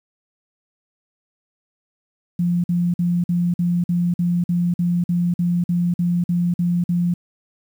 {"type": "tone bursts", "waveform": "sine", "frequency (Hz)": 174.61, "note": "F3", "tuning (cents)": 0, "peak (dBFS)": -16, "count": 16, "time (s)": [2.39, 7.14], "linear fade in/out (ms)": 5, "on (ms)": 250, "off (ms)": 50, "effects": ["8-bit"]}